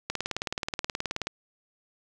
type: click train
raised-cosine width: 0.2 ms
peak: -12 dBFS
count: 23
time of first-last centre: 0.1-1.27 s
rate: 18.8 Hz
effects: none